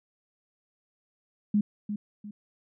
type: tone with echo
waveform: sine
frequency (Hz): 207.7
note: G#3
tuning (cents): 0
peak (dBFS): -20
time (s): 1.54-1.61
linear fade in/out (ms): 5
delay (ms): 350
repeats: 2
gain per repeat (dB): -9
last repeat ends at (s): 2.31
effects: none